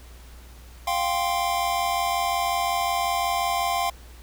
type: chord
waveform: square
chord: F suspended second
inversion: none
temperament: equal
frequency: 698.5 / 784 / 1046.5 Hz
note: F5 / G5 / C6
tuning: 0 / 0 / 0 cents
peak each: -27 / -28 / -28 dBFS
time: 0.87-3.9 s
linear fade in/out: 5 ms
effects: added 60 Hz sine -43 dBFS peak until 4.22 s + pink hiss -51 dBFS RMS until 4.22 s